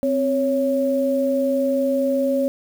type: tone pair together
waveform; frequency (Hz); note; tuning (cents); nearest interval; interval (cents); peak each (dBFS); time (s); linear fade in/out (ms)
sine; 261.6 / 554.4; C4 / C#5; 0 / 0; octave + minor second; 1300; -21 / -19; 0.03-2.48; 0
effects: 7-bit